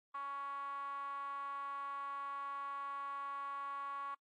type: tone with band-pass filter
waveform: 5% pulse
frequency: 279.3 Hz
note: C#4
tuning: 13 cents sharp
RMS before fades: -43 dBFS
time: 0.14-4.15 s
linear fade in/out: 10 ms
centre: 1100 Hz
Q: 9.7
effects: noise-tail reverb RT60 0.1 s tail -26 dB re dry + AAC 64 kbps